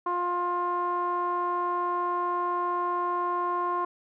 sawtooth tone with low-pass filter, 352.9 Hz, F4, 18 cents sharp, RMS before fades -28 dBFS, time 0.06-3.85 s, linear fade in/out 5 ms, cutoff 1100 Hz, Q 7.6, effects none

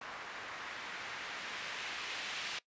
blue noise with low-pass filter sweep, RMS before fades -43 dBFS, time 0.01-2.59 s, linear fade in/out 5 ms, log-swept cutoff 1400 to 2900 Hz, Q 1.1, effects noise-tail reverb RT60 0.1 s tail -20 dB re dry + resampled to 16000 Hz

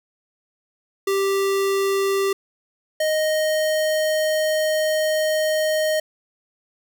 square tone pair in turn, 392 / 621.6 Hz, G4 / D#5, 0 / -2 cents, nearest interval minor sixth, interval 798 cents, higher second, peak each -19 dBFS, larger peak neither, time 1.07-2.33 / 3-6 s, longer second, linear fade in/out 5 ms, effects none

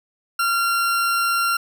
40% pulse tone, 1378 Hz, F6, 24 cents flat, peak -17 dBFS, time 0.39-1.57 s, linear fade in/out 5 ms, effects none

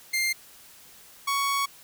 sawtooth tone pair in turn, 2105 / 1115.1 Hz, C7 / C#6, +10 / +10 cents, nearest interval major seventh, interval 1100 cents, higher first, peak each -20 dBFS, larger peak neither, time 0.13-0.33 / 1.27-1.66 s, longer second, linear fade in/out 10 ms, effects white hiss -51 dBFS RMS until 1.83 s

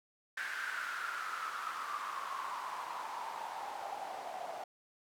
white noise with band-pass filter sweep, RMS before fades -41 dBFS, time 0.37-4.64 s, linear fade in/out 5 ms, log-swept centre 1600 to 690 Hz, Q 7, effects none

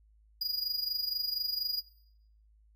square tone with amplitude modulation, 4886 Hz, D#8, 32 cents flat, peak -29 dBFS, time 0.41-1.81 s, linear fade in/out 5 ms, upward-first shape sine, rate 24.2 Hz, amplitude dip 75%, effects noise-tail reverb RT60 0.7 s tail -18 dB re dry + added 53 Hz sine -60 dBFS peak until 2.75 s

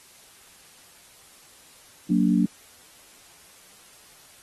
sine chord, Gb augmented, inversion none, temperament just, 185 / 231.2 / 289.1 Hz, Gb3 / Bb3 / D4, 0 / -14 / -27 cents, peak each -21 / -22 / -23 dBFS, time 2.1-2.46 s, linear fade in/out 5 ms, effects white hiss -52 dBFS RMS until 4.42 s + AAC 32 kbps

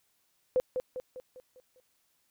sine tone with echo, 509 Hz, C5, 48 cents flat, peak -22 dBFS, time 0.56-0.6 s, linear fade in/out 0 ms, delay 200 ms, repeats 6, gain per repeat -6 dB, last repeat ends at 1.8 s, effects white hiss -73 dBFS RMS until 2.3 s

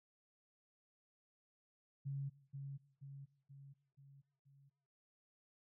sine tone with echo, 138.59 Hz, C#3, in tune, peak -39 dBFS, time 2.05-2.3 s, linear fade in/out 20 ms, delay 480 ms, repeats 5, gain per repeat -5 dB, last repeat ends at 4.7 s, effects noise-tail reverb RT60 0.9 s tail -20 dB re dry

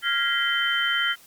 sine tone cluster, 1391 / 1641 / 1917 / 2059 / 3094 Hz, F6 / G#6 / A#6 / C7 / G7, -7 / -21 / +48 / -28 / -23 cents, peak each -25 / -31 / -29 / -32 / -25 dBFS, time 0.02-1.16 s, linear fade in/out 50 ms, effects white hiss -52 dBFS RMS until 1.26 s + Opus 48 kbps

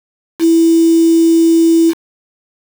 sine tone with quantisation, 330 Hz, E4, 2 cents sharp, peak -6 dBFS, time 0.39-1.94 s, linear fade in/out 50 ms, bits 4, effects none

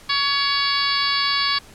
harmonic tone, 562 Hz, C#5, 24 cents sharp, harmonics 2 / 3 / 4 / 5 / 6 / 7 / 8 / 9, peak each -24 / -27 / -27 / -31 / -27 / -28 / -23 / -31 dBFS, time 0.09-1.59 s, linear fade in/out 10 ms, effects pink hiss -46 dBFS RMS until 1.74 s + low-pass 11000 Hz 12 dB/octave

